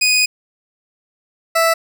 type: tone pair in turn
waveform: 20% pulse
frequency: 2489 / 659.3 Hz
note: D#7 / E5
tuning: 0 / 0 cents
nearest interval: octave + major seventh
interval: 2300 cents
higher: first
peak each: -7 / -7 dBFS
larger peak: neither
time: 0.01-0.26 / 1.55-1.74 s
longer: first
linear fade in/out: 10 ms
effects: none